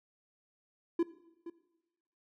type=tone with echo; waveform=triangle; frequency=338.2 Hz; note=E4; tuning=44 cents sharp; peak=-23 dBFS; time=0.99-1.03 s; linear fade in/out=5 ms; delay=470 ms; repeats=1; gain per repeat=-15 dB; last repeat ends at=1.5 s; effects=noise-tail reverb RT60 1.0 s tail -17 dB re dry